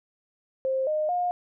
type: tone with pitch steps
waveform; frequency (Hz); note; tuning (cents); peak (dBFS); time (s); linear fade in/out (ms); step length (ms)
sine; 528 / 613.6 / 713; C5 / D#5 / F5; +16 / -24 / +36; -23; 0.65-1.31; 0; 220
effects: none